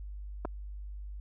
clicks, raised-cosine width 1 ms, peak -21 dBFS, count 2, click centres 0.45 / 0.453 s, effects added 50 Hz sine -39 dBFS peak until 1.2 s

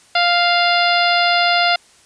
harmonic tone, 698.5 Hz, F5, in tune, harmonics 1 / 2 / 3 / 4 / 5 / 6 / 7, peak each -16 / -19 / -21 / -22 / -23 / -24 / -24 dBFS, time 0.15-1.76 s, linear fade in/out 5 ms, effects white hiss -50 dBFS RMS until 2.05 s + resampled to 22050 Hz

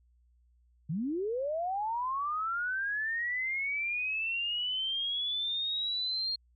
sine linear sweep, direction up, 140 to 4248 Hz, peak -30 dBFS, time 0.89-6.36 s, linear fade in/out 10 ms, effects added 60 Hz sine -63 dBFS peak until 6.55 s

